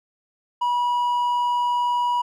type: tone with hard clipping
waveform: sine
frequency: 971 Hz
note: B5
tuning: 30 cents flat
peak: -20 dBFS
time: 0.61-2.22 s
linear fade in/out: 10 ms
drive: 3 dB
effects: none